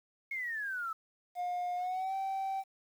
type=exponential sweep; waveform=sine; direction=down; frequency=2191 to 1290 Hz; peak=-34 dBFS; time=0.31-0.93 s; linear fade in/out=5 ms
type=tone with pitch glide; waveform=triangle; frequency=714 to 774.1 Hz; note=F5 to G5; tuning=+38 to -22 cents; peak=-30 dBFS; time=1.35-2.64 s; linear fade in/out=50 ms; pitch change=+140 cents; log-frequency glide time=1.76-2.14 s
effects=tanh soft clip ceiling -26 dBFS + 10-bit